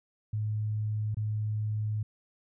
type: tone with dropouts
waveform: sine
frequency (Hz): 107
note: A2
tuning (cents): -48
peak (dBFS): -28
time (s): 0.33-2.03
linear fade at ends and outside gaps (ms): 5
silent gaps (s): 1.146-1.169
effects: none